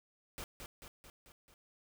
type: noise with echo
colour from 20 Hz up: pink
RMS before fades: -44 dBFS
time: 0.38-0.44 s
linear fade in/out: 0 ms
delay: 220 ms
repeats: 5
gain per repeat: -4 dB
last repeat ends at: 1.54 s
effects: none